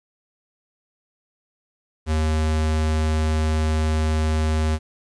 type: tone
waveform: square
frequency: 78.1 Hz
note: D#2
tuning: 7 cents sharp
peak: -19 dBFS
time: 2.06-4.79 s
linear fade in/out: 50 ms
effects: resampled to 22050 Hz + 9-bit